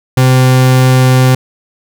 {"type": "tone", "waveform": "40% pulse", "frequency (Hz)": 128.8, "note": "C3", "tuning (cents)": -27, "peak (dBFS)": -4, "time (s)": [0.17, 1.35], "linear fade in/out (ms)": 5, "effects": []}